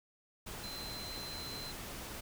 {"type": "tone in noise", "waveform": "sine", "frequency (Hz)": 4080, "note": "C8", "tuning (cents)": -44, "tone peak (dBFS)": -44, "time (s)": [0.63, 1.72], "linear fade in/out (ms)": 10, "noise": "pink", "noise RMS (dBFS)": -45, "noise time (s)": [0.46, 2.21], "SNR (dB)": -2, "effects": []}